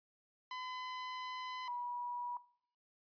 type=tone pair in turn; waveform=sawtooth / sine; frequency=1013 / 970.7 Hz; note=B5 / B5; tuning=+44 / -30 cents; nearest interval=minor second; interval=74 cents; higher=first; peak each=-38 / -38 dBFS; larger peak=neither; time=0.51-1.68 / 1.68-2.37 s; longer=first; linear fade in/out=2 ms; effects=noise-tail reverb RT60 0.6 s tail -20 dB re dry + resampled to 11025 Hz